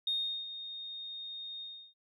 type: tone with ADSR envelope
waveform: sine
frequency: 3695 Hz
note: A#7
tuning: 16 cents flat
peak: -28 dBFS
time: 0.07-1.94 s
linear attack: 4 ms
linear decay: 380 ms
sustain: -12 dB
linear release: 330 ms
effects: tanh soft clip ceiling -24 dBFS